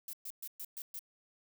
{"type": "noise bursts", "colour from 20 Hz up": "violet", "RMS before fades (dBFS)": -43, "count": 6, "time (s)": [0.08, 0.992], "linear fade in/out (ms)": 2, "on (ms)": 52, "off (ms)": 120, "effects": []}